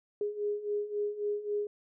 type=beating tone pair; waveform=sine; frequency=411.7 / 415.4 Hz; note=G#4 / G#4; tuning=-15 / 0 cents; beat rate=3.7 Hz; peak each=-36 / -32 dBFS; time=0.21-1.67 s; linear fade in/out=2 ms; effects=none